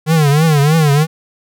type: tone with vibrato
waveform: square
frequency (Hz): 151.7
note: D#3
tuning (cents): -44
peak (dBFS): -9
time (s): 0.06-1.07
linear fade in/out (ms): 50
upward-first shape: triangle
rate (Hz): 3.2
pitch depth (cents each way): 160
effects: none